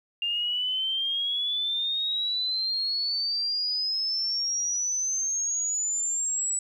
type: exponential sweep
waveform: sine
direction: up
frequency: 2794 to 7902 Hz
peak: -25 dBFS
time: 0.22-6.59 s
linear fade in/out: 2 ms
effects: 10-bit